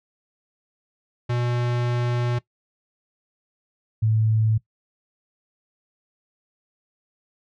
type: tone pair in turn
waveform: square / sine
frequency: 121.2 / 109.89 Hz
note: B2 / A2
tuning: -32 / -2 cents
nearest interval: major second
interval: 170 cents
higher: first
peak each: -22 / -17 dBFS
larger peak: second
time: 1.29-2.39 / 4.02-4.58 s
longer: first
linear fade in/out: 10 ms
effects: noise-tail reverb RT60 0.1 s tail -19 dB re dry + low-pass 4000 Hz 12 dB/octave